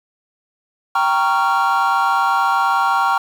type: chord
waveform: triangle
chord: G half-diminished seventh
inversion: none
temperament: equal with one note detuned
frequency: 784 / 932.3 / 1108.7 / 1382.5 Hz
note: G5 / Bb5 / Db6 / F6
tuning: 0 / 0 / 0 / -18 cents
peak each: -17 dBFS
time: 0.95-3.18 s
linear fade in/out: 5 ms
effects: tanh soft clip ceiling -5 dBFS + 7-bit